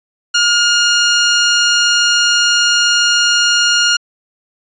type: tone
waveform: 15% pulse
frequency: 1421 Hz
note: F6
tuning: 30 cents sharp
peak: -3 dBFS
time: 0.34-3.97 s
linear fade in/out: 10 ms
effects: resampled to 16000 Hz